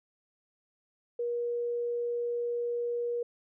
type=tone; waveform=sine; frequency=477.2 Hz; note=A#4; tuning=41 cents sharp; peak=-29 dBFS; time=1.19-3.23 s; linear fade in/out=5 ms; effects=none